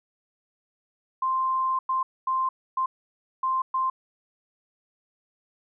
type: tone bursts at uneven times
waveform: sine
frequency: 1046.5 Hz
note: C6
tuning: in tune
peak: -22 dBFS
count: 6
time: 1.22-1.79 / 1.89-2.03 / 2.27-2.49 / 2.77-2.86 / 3.43-3.62 / 3.74-3.9 s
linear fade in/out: 5 ms
effects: none